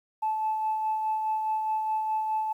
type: tone with tremolo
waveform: sine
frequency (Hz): 870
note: A5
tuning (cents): -20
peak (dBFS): -23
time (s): 0.22-2.53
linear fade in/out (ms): 10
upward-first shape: sine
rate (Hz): 4.8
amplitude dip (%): 35
effects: tanh soft clip ceiling -20 dBFS + 10-bit